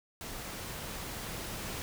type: noise with level ramp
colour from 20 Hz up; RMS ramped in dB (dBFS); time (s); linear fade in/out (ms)
pink; -42 to -39; 0.21-1.82; 0
effects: none